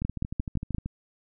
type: two click trains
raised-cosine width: 5 ms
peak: -15 / -20 dBFS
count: 5 / 12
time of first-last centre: 0.05-0.747 / 0.02-0.86 s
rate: 5.74 / 13.1 Hz
effects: none